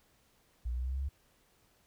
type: linear sweep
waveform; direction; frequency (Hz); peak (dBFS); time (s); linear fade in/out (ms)
sine; up; 58.27 to 70.2; -32; 0.65-1.09; 10
effects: pink hiss -69 dBFS RMS until 1.86 s